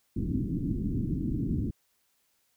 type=low-pass noise; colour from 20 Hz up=white; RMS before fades=-30 dBFS; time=0.16-1.71 s; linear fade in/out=10 ms; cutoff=310 Hz; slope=48 dB/octave; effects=white hiss -72 dBFS RMS until 2.56 s